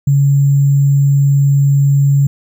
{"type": "tone with sample-and-hold", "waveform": "sine", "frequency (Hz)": 140.3, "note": "C#3", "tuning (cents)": 21, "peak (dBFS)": -7, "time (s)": [0.07, 2.27], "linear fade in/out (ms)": 5, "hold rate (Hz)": 7350, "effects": []}